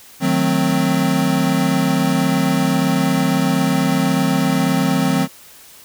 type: chord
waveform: square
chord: D# diminished seventh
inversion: none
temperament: equal with one note detuned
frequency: 155.56 / 183.72 / 220 / 261.6 Hz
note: D#3 / F#3 / A3 / C4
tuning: 0 / -12 / 0 / 0 cents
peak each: -22 / -20 / -24 / -19 dBFS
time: 0.2-5.28 s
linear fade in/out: 50 ms
effects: white hiss -43 dBFS RMS until 5.84 s